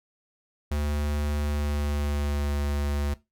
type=tone with pitch glide; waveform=square; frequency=73.7 to 72.1 Hz; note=D2 to D2; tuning=+7 to -31 cents; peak=-26 dBFS; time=0.71-3.14 s; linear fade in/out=5 ms; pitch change=-38 cents; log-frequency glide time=1.39-2.53 s; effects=noise-tail reverb RT60 0.2 s tail -17 dB re dry